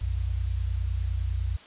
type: tone pair together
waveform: sine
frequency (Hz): 59.87 / 89.7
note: A#1 / F2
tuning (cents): +47 / +47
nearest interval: perfect fifth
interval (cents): 700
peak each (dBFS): -27 / -29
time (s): 0.01-1.57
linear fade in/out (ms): 10
effects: white hiss -49 dBFS RMS until 1.66 s + resampled to 8000 Hz